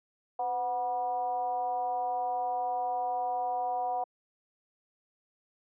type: tone with frequency modulation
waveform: sine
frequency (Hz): 737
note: F#5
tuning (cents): -7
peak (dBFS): -28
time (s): 0.39-4.04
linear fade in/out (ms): 5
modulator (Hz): 232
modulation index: 0.68
effects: high-pass 400 Hz 12 dB/octave